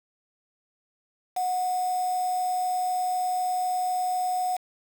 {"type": "tone with quantisation", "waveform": "sine", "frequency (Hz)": 732, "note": "F#5", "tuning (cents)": -19, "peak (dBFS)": -24, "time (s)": [1.36, 4.57], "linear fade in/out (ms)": 10, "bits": 6, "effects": []}